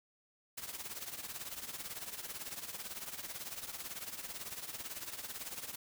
white noise with tremolo, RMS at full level -41 dBFS, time 0.57-5.76 s, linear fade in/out 10 ms, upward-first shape triangle, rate 18 Hz, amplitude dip 80%, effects none

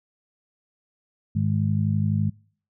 harmonic tone, 51.91 Hz, G#1, in tune, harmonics 2 / 3 / 4, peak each -23 / -25 / -26 dBFS, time 1.35-2.3 s, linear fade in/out 10 ms, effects noise-tail reverb RT60 0.5 s tail -25 dB re dry

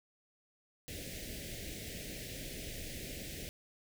pink band-stop noise, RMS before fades -44 dBFS, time 0.88-3.49 s, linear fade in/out 0 ms, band 640 to 1800 Hz, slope 48 dB/octave, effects none

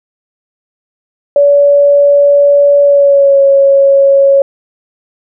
sine tone with pitch glide, 571 to 552.2 Hz, D5 to C#5, -49 to -7 cents, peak -3 dBFS, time 1.36-4.42 s, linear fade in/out 2 ms, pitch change -58 cents, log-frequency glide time 2.82-3.41 s, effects none

